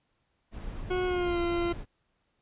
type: noise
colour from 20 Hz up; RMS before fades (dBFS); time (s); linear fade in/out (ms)
brown; -38; 0.51-1.86; 50
type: tone with pitch glide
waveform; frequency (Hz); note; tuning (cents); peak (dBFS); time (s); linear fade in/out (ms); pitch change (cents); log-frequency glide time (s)
40% pulse; 364.9 to 344.4; F#4 to F4; -24 to -24; -26; 0.9-1.73; 10; -100; 1.06-1.39
effects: pink hiss -75 dBFS RMS until 2.41 s + resampled to 8000 Hz